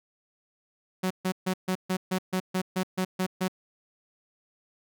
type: tone bursts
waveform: sawtooth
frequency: 185.8 Hz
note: F#3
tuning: 7 cents sharp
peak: -21 dBFS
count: 12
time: 1.03-3.482 s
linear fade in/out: 10 ms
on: 76 ms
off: 140 ms
effects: none